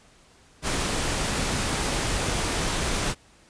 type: noise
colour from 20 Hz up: pink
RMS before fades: -26 dBFS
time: 0.62-3.15 s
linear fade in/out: 50 ms
effects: pink hiss -56 dBFS RMS until 3.49 s + resampled to 22050 Hz